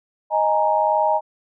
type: chord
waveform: sine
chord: D# suspended fourth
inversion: none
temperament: equal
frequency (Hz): 622.3 / 830.6 / 932.3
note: D#5 / G#5 / A#5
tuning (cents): 0 / 0 / 0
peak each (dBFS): -20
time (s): 0.3-1.21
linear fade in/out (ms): 50
effects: none